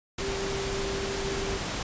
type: tone in noise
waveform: sine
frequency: 392 Hz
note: G4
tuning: in tune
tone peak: -32 dBFS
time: 0.2-1.57 s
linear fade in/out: 5 ms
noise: pink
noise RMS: -32 dBFS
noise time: 0.18-1.83 s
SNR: -3 dB
effects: resampled to 16000 Hz